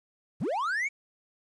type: linear sweep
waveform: triangle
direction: up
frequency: 82.41 to 2309 Hz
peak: -25 dBFS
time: 0.4-0.89 s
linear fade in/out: 20 ms
effects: resampled to 22050 Hz + 10-bit